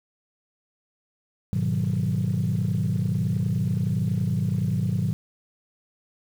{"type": "chord", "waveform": "sine", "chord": "G# minor seventh", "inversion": "none", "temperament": "equal", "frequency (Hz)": [103.83, 123.47, 155.56, 185], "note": ["G#2", "B2", "D#3", "F#3"], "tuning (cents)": [0, 0, 0, 0], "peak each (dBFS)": -26, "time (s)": [1.53, 5.13], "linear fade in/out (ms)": 0, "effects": ["tanh soft clip ceiling -16 dBFS", "8-bit"]}